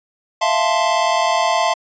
square chord, F major seventh, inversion third, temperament equal, 659.3 / 698.5 / 880 / 1046.5 Hz, E5 / F5 / A5 / C6, 0 / 0 / 0 / 0 cents, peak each -21 dBFS, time 0.41-1.74 s, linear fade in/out 10 ms, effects resampled to 16000 Hz

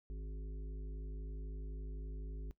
harmonic tone with a mistuned harmonic, 51.9 Hz, G#1, in tune, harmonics 1 / 3 / 5 / 7 / 8, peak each -41 / -55 / -58 / -60 / -61 dBFS, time 0.1-2.51 s, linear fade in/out 0 ms, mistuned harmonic 5, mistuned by +19 cents, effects noise-tail reverb RT60 0.1 s tail -19 dB re dry

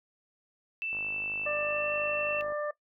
sine tone with pitch glide, 2656 to 2684 Hz, E7 to E7, +12 to +31 cents, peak -31 dBFS, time 0.82-2.41 s, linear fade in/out 0 ms, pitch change +19 cents, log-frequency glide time 1.59-1.95 s
click train, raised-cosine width 1 ms, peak -34 dBFS, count 83, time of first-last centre 0.93-2.522 s, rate 51.5 Hz
harmonic tone, 594 Hz, D5, 20 cents sharp, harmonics 1 / 2 / 3, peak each -31 / -37 / -41 dBFS, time 1.46-2.71 s, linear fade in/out 5 ms
effects noise-tail reverb RT60 0.1 s tail -19 dB re dry

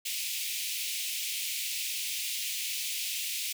pink high-pass noise, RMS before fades -34 dBFS, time 0.05-3.53 s, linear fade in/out 10 ms, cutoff 2300 Hz, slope 48 dB/octave, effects none

